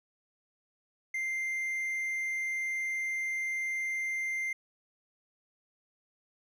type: tone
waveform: triangle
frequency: 2093 Hz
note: C7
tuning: in tune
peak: -29 dBFS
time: 1.14-4.53 s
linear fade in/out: 5 ms
effects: none